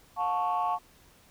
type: chord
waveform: sine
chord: F augmented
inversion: none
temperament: equal with one note detuned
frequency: 716.4 / 880 / 1108.7 Hz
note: F5 / A5 / C#6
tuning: +44 / 0 / 0 cents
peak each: -29 dBFS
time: 0.16-0.79 s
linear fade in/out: 50 ms
effects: tanh soft clip ceiling -20 dBFS + pink hiss -59 dBFS RMS until 1.3 s